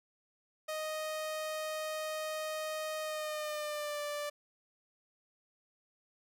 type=tone with pitch glide; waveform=sawtooth; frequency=622.3 to 587.4 Hz; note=D#5 to D5; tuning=0 to 0 cents; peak=-32 dBFS; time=0.68-4.3 s; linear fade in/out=10 ms; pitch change=-100 cents; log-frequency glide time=3.01-4.02 s; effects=none